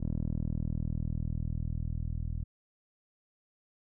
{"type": "tone with low-pass filter sweep", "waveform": "10% pulse", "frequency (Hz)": 40, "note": "D#1", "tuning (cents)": 49, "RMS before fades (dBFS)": -33, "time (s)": [0, 2.44], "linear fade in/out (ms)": 10, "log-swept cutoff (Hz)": [270, 100], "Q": 0.76, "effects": []}